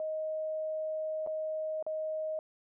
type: tone with dropouts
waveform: sine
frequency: 626 Hz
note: D#5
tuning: 10 cents sharp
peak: -32 dBFS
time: 0-2.39 s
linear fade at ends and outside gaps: 1 ms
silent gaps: 1.264-1.272 / 1.826-1.865 s
effects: none